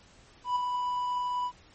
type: tone with ADSR envelope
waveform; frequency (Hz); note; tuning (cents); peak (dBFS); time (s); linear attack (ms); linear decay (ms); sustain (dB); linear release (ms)
triangle; 987.8; B5; 0; -21; 0.44-1.52; 120; 8; -5; 60
effects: pink hiss -57 dBFS RMS until 1.74 s + MP3 32 kbps